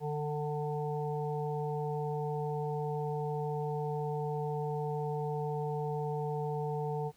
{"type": "harmonic tone", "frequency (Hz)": 149, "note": "D3", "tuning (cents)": 25, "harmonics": [1, 3, 5, 6], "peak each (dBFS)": [-35, -36, -41, -42], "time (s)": [0, 7.12], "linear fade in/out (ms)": 50, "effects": ["pink hiss -66 dBFS RMS until 7.16 s"]}